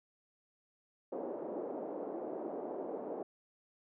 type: band-pass noise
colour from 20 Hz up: white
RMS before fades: -41 dBFS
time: 1.12-3.23 s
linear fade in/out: 5 ms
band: 270 to 620 Hz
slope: 24 dB/octave
effects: none